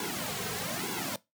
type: noise with flanger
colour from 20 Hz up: pink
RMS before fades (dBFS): -34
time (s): 0-1.16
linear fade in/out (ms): 2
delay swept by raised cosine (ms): 1.6 to 3.5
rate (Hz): 1.1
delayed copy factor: -0.9
effects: noise-tail reverb RT60 0.2 s tail -20 dB re dry + high-pass 150 Hz 12 dB/octave